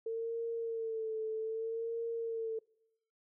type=tone with vibrato; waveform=sine; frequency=450 Hz; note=A4; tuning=39 cents sharp; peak=-34 dBFS; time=0.06-2.59 s; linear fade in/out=5 ms; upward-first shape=sine; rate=0.63 Hz; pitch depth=44 cents each way; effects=noise-tail reverb RT60 0.8 s tail -24 dB re dry